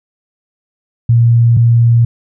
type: tone pair in turn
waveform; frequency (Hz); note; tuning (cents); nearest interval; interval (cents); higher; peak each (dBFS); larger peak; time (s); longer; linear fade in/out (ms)
sine; 117.4 / 117.4; A#2 / A#2; +13 / +13; unison; 0; neither; -5; neither; 1.09-1.57 / 1.57-2.05; neither; 5
effects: none